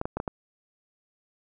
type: clicks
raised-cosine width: 1 ms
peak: -15 dBFS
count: 5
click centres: 0.014 / 0.055 / 0.17 / 0.201 / 0.278 s
effects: none